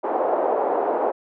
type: band-pass noise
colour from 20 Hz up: white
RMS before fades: -22 dBFS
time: 0.03-1.12 s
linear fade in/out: 20 ms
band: 390 to 780 Hz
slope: 24 dB/octave
effects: none